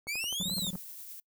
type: exponential two-way sweep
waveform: sawtooth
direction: up then down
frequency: 2199 to 4256 to 3430 Hz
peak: -29 dBFS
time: 0.07-0.71 s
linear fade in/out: 20 ms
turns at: 0.56 s
type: click train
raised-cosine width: 1 ms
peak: -32 dBFS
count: 9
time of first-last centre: 0.07-0.754 s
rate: 11.7 Hz
type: tone bursts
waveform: triangle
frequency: 184.1 Hz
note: F#3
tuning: 8 cents flat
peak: -32 dBFS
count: 7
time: 0.4-0.76 s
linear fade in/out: 0 ms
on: 30 ms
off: 25 ms
type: noise with tremolo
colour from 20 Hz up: violet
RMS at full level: -44 dBFS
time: 0.56-1.2 s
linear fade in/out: 5 ms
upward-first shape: triangle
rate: 9.5 Hz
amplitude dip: 30%
effects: noise-tail reverb RT60 0.1 s tail -24 dB re dry